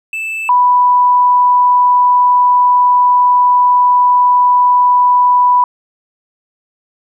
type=tone pair in turn; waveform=triangle / sine; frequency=2637 / 987.8 Hz; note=E7 / B5; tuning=0 / 0 cents; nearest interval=octave + perfect fourth; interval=1700 cents; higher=first; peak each=-16 / -6 dBFS; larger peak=second; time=0.13-0.49 / 0.49-5.64 s; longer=second; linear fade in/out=2 ms; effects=none